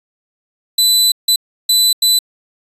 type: tone bursts at uneven times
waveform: sawtooth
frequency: 4000 Hz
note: B7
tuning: 21 cents sharp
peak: -6 dBFS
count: 4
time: 0.78-1.12 / 1.28-1.36 / 1.69-1.93 / 2.02-2.19 s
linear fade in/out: 5 ms
effects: resampled to 32000 Hz